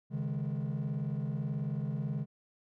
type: chord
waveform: triangle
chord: C# suspended second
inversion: none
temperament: equal with one note detuned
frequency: 137.16 / 155.56 / 207.7 Hz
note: C#3 / D#3 / G#3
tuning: -18 / 0 / 0 cents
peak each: -32 / -33 / -36 dBFS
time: 0.1-2.26 s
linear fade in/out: 50 ms
effects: tanh soft clip ceiling -26 dBFS